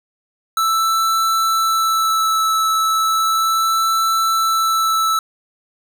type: tone with vibrato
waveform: square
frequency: 1318.5 Hz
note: E6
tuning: in tune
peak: -15 dBFS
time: 0.57-5.19 s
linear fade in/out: 2 ms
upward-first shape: sine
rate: 0.35 Hz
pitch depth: 12 cents each way
effects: none